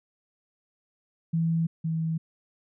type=tone pair in turn; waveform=sine; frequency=164.6 / 161.77 Hz; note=E3 / E3; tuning=-2 / -32 cents; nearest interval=unison; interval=30 cents; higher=first; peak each=-22 / -25 dBFS; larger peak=first; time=1.33-1.67 / 1.84-2.18 s; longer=neither; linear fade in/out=10 ms; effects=none